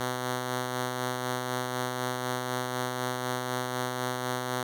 5% pulse tone with tremolo, 126 Hz, B2, 35 cents sharp, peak -17 dBFS, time 0-4.63 s, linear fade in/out 2 ms, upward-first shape sine, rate 4 Hz, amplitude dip 30%, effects none

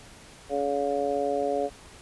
harmonic tone, 141.6 Hz, C#3, 37 cents sharp, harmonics 2 / 3 / 4 / 5, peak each -34 / -29 / -28 / -30 dBFS, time 0.49-1.7 s, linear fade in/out 50 ms, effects pink hiss -49 dBFS RMS until 2.01 s + resampled to 24000 Hz

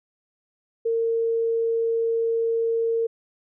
sine tone, 457.5 Hz, A#4, 32 cents flat, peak -20 dBFS, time 0.85-3.07 s, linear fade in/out 10 ms, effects none

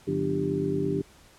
harmonic tone with a mistuned harmonic, 49 Hz, G1, in tune, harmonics 2 / 3 / 4 / 5 / 6 / 7 / 8, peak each -40 / -32 / -33 / -39 / -30 / -40 / -28 dBFS, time 0.07-1.02 s, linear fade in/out 10 ms, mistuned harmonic 4, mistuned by -140 cents, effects pink hiss -55 dBFS RMS until 1.38 s + low-pass 11000 Hz 12 dB/octave

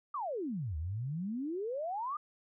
sine exponential two-way sweep, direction down then up, 1244.5 to 73.42 to 1244.5 Hz, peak -34 dBFS, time 0.14-2.17 s, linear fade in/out 5 ms, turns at 0.77 s, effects none

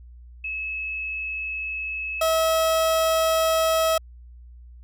sine / 30% pulse tone pair in turn, 2588 / 645.6 Hz, E7 / E5, -32 / -36 cents, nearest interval 2 octaves, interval 2404 cents, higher first, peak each -27 / -16 dBFS, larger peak second, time 0.44-2.21 / 2.21-3.98 s, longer neither, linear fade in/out 5 ms, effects added 60 Hz sine -42 dBFS peak until 4.83 s

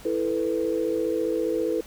sine chord, E suspended fourth, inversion none, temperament just, 329.6 / 439.5 / 494.4 Hz, E4 / A4 / B4, 0 / -2 / +2 cents, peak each -27 dBFS, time 0.05-1.81 s, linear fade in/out 5 ms, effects pink hiss -47 dBFS RMS until 1.86 s

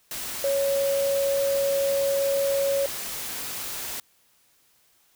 sine tone in noise, 554.4 Hz, C#5, in tune, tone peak -21 dBFS, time 0.44-2.86 s, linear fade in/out 2 ms, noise white, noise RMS -33 dBFS, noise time 0.11-4 s, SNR +9 dB, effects white hiss -63 dBFS RMS until 5.15 s

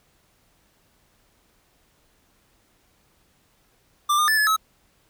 square tone with pitch steps, 1183 / 1216 / 1750 / 1712 / 1289 Hz, D6 / D#6 / A6 / A6 / E6, +12 / -40 / -10 / -48 / -39 cents, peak -18 dBFS, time 4.09-4.565 s, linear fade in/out 10 ms, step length 95 ms, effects pink hiss -63 dBFS RMS until 5.09 s

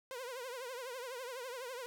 sawtooth tone with vibrato, 502 Hz, B4, 28 cents sharp, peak -38 dBFS, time 0.11-1.86 s, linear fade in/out 0 ms, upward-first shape triangle, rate 12 Hz, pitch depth 140 cents each way, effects none

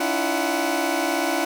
20% pulse tone cluster, 284.7 / 321.6 / 341.8 / 745 Hz, C#4 / E4 / F4 / F#5, +46 / -43 / -37 / +12 cents, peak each -22 dBFS, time 0-1.45 s, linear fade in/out 5 ms, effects none

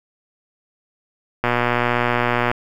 click train, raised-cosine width 0.5 ms, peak -3 dBFS, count 131, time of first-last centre 1.44-2.514 s, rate 121 Hz, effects 7-bit

